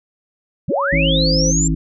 sine linear sweep, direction up, 92.5 to 7459 Hz, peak -17 dBFS, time 0.68-1.68 s, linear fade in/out 5 ms
sine tone with pitch glide, 557 to 519.7 Hz, C#5 to C5, +8 to -12 cents, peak -20 dBFS, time 0.69-1.52 s, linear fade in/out 20 ms, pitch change -120 cents, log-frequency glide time 0.97-1.24 s
harmonic tone, 53.6 Hz, A1, 45 cents flat, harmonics 1 / 3 / 5 / 6, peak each -19 / -18 / -22 / -26 dBFS, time 0.92-1.75 s, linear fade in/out 10 ms
effects none

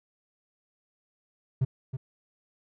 triangle tone with echo, 130.81 Hz, C3, in tune, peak -18 dBFS, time 1.61-1.65 s, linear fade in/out 10 ms, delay 320 ms, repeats 1, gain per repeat -10 dB, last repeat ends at 1.97 s, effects tanh soft clip ceiling -15 dBFS

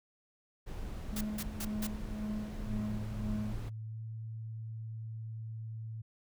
brown noise, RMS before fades -41 dBFS, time 0.66-3.7 s, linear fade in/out 20 ms
triangle tone with tremolo, 212.2 Hz, G#3, 38 cents sharp, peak -32 dBFS, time 1.12-3.53 s, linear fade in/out 10 ms, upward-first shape sine, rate 1.9 Hz, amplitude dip 75%
white noise bursts, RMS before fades -40 dBFS, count 4, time 1.16-1.87 s, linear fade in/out 5 ms, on 50 ms, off 170 ms
sine tone with pitch glide, 110 to 111.41 Hz, A2 to A2, 0 to +22 cents, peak -39 dBFS, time 2.66-6.02 s, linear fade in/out 10 ms, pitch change +22 cents, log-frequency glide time 3.86-4.01 s
effects none

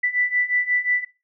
sine beating tone pair, 1975.5 / 1981.1 Hz, B6 / B6, 0 / +5 cents, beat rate 5.6 Hz, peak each -24 / -21 dBFS, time 0.03-1.05 s, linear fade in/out 10 ms, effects noise-tail reverb RT60 0.3 s tail -19 dB re dry

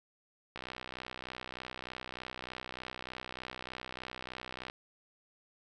click train, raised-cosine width 0.3 ms, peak -25 dBFS, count 263, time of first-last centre 0.56-4.699 s, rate 63.3 Hz, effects none

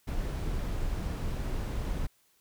brown noise, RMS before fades -32 dBFS, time 0.07-2.07 s, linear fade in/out 10 ms, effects white hiss -68 dBFS RMS until 2.4 s

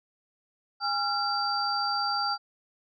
sine tone cluster, 817 / 1373 / 4674 Hz, G#5 / F6 / D8, -29 / -30 / -9 cents, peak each -30 dBFS, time 0.8-2.38 s, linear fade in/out 50 ms, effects none

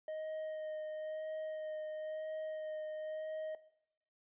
triangle tone with vibrato, 622.3 Hz, D#5, in tune, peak -37 dBFS, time 0.08-3.55 s, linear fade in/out 2 ms, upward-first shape sine, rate 0.99 Hz, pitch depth 12 cents each way, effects noise-tail reverb RT60 0.7 s tail -17 dB re dry + resampled to 8000 Hz

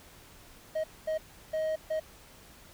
triangle tone bursts at uneven times, 629 Hz, D#5, 19 cents sharp, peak -26 dBFS, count 4, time 0.75-0.84 / 1.07-1.18 / 1.53-1.76 / 1.9-2 s, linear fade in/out 10 ms, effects pink hiss -54 dBFS RMS until 2.73 s

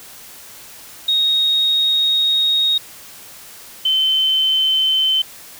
sine tone pair in turn, 3748 / 3073 Hz, A#7 / G7, +9 / -35 cents, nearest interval minor third, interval 344 cents, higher first, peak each -13 dBFS, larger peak neither, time 1.08-2.78 / 3.85-5.22 s, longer first, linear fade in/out 5 ms, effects white hiss -39 dBFS RMS until 5.59 s

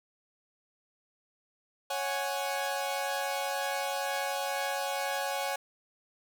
sawtooth chord, C# suspended fourth, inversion none, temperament equal, 554.4 / 740 / 830.6 Hz, C#5 / F#5 / G#5, 0 / 0 / 0 cents, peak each -31 / -32 / -31 dBFS, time 1.9-5.56 s, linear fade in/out 5 ms, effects none

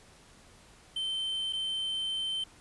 triangle tone with dropouts, 3096 Hz, G7, 22 cents flat, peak -29 dBFS, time 0.96-2.44 s, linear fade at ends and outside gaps 5 ms, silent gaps 1.527-1.532 s, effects pink hiss -57 dBFS RMS until 2.6 s + resampled to 24000 Hz

